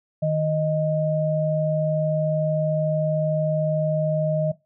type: tone pair together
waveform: sine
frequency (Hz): 155.56 / 622.2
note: D#3 / D#5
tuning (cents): 0 / 0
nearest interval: 2 octaves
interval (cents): 2400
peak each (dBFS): -22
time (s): 0.22-4.52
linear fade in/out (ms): 10
effects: noise-tail reverb RT60 0.2 s tail -17 dB re dry